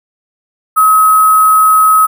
sine tone with sample-and-hold, 1278 Hz, D#6, 46 cents sharp, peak -4 dBFS, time 0.76-2.07 s, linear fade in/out 20 ms, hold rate 11025 Hz, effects none

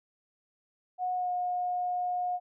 sine tone with pitch glide, 730 to 719.5 Hz, F#5 to F#5, -24 to -49 cents, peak -28 dBFS, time 0.98-2.4 s, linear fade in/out 50 ms, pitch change -25 cents, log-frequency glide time 1.14-1.31 s, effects none

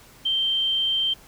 sine tone, 3136 Hz, G7, in tune, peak -20 dBFS, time 0.25-1.14 s, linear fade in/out 10 ms, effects pink hiss -50 dBFS RMS until 1.27 s

